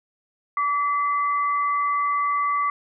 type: tone pair together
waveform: sine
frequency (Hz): 1150 / 2034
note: D6 / C7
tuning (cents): -37 / -50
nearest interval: minor seventh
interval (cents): 987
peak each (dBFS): -20 / -30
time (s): 0.57-2.7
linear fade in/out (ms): 2
effects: none